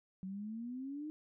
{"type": "exponential sweep", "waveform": "sine", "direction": "up", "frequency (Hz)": [185, 311.1], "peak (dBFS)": -40, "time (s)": [0.23, 1.1], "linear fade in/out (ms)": 0, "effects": []}